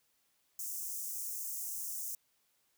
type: high-pass noise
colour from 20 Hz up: white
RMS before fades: -40 dBFS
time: 0.59-2.15 s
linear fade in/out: 2 ms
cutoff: 5900 Hz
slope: 48 dB/octave
effects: white hiss -75 dBFS RMS until 2.77 s